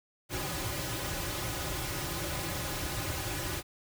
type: noise with comb filter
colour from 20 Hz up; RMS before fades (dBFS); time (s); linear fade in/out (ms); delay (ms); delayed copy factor
pink; -35; 0.29-3.63; 50; 4.4; -0.95
effects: none